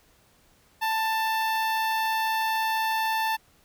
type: tone with notch filter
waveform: sawtooth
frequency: 886 Hz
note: A5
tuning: 12 cents sharp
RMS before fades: -26 dBFS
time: 0.81-3.37 s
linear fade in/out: 20 ms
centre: 7500 Hz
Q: 0.99
effects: pink hiss -61 dBFS RMS until 3.64 s